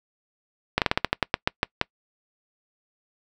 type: slowing click train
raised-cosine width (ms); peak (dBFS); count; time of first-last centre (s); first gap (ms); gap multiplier
0.3; -3; 12; 0.78-1.814; 38; 1.17
effects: noise-tail reverb RT60 0.1 s tail -26 dB re dry